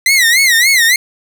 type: tone with vibrato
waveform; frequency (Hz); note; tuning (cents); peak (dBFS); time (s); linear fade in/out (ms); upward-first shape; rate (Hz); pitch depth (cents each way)
sawtooth; 2001; B6; +22; -4; 0.06-0.96; 2; sine; 3.5; 170
effects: none